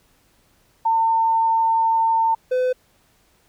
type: tone pair in turn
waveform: sine / triangle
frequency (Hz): 903 / 506.8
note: A5 / B4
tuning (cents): +45 / +45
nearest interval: minor seventh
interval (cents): 1000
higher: first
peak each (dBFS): -15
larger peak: neither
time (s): 0.85-2.35 / 2.51-2.73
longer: first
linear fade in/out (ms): 10
effects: pink hiss -60 dBFS RMS until 3.48 s